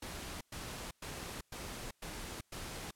pink noise bursts, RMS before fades -44 dBFS, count 6, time 0.02-2.91 s, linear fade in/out 5 ms, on 390 ms, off 110 ms, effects white hiss -74 dBFS RMS until 2.95 s + low-pass 12000 Hz 12 dB/octave

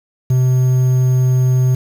triangle tone with quantisation, 127.8 Hz, C3, 40 cents flat, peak -8 dBFS, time 0.3-1.75 s, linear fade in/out 5 ms, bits 6, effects none

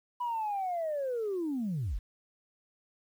sine linear sweep, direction down, 989 to 32.01 Hz, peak -29 dBFS, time 0.2-1.99 s, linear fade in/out 10 ms, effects tanh soft clip ceiling -27 dBFS + 10-bit

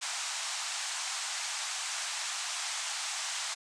white band-pass noise, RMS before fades -36 dBFS, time 0.01-3.55 s, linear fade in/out 20 ms, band 700 to 8500 Hz, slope 48 dB/octave, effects none

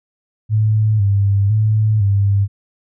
sine tone with vibrato, 103.83 Hz, G#2, in tune, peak -11 dBFS, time 0.49-2.48 s, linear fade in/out 50 ms, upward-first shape square, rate 0.99 Hz, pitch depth 68 cents each way, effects none

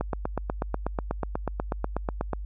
click train, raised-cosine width 1 ms, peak -13 dBFS, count 20, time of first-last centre 0.01-2.333 s, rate 8.18 Hz, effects added 50 Hz sine -32 dBFS peak until 2.45 s

